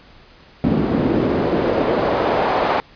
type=noise with band-pass filter sweep; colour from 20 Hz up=pink; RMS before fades=-18 dBFS; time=0.64-2.8 s; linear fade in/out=0 ms; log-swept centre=230 to 800 Hz; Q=1.5; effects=pink hiss -47 dBFS RMS until 2.95 s + resampled to 11025 Hz